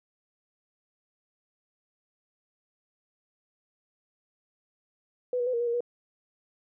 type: tone with pitch steps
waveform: sine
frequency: 496.9 / 484.1 / 507 / 469 / 479.4 / 469.5 / 482.4 Hz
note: B4 / B4 / B4 / A#4 / A#4 / A#4 / B4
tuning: +11 / -35 / +45 / +11 / +48 / +12 / -41 cents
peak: -25 dBFS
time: 5.33-5.806 s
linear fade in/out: 2 ms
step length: 68 ms
effects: none